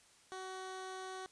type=tone; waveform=15% pulse; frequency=375.7 Hz; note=F#4; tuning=26 cents sharp; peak=-37 dBFS; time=0.32-1.26 s; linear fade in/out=0 ms; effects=white hiss -65 dBFS RMS until 1.31 s + resampled to 22050 Hz